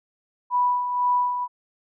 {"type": "tone with tremolo", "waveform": "sine", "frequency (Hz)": 985, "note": "B5", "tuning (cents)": -5, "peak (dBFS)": -17, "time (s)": [0.5, 1.48], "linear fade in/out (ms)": 50, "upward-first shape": "sine", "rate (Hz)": 2, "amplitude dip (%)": 55, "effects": []}